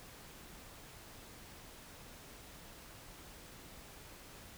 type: silence
effects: pink hiss -54 dBFS RMS until 4.57 s